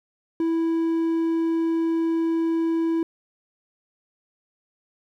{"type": "tone", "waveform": "triangle", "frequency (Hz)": 329, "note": "E4", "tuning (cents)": -3, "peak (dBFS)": -18, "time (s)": [0.4, 3.03], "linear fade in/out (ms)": 2, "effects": ["10-bit"]}